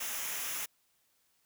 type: noise with comb filter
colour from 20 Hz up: white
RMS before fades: -37 dBFS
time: 0-0.66 s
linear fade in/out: 10 ms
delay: 0.23 ms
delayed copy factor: -0.6
effects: white hiss -73 dBFS RMS until 1.45 s